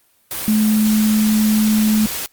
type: tone in noise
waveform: sine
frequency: 215.2 Hz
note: A3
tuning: 38 cents flat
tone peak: -12 dBFS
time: 0.48-2.06 s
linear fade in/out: 0 ms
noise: white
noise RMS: -25 dBFS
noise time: 0.31-2.26 s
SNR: +10 dB
effects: white hiss -58 dBFS RMS until 2.32 s + Opus 32 kbps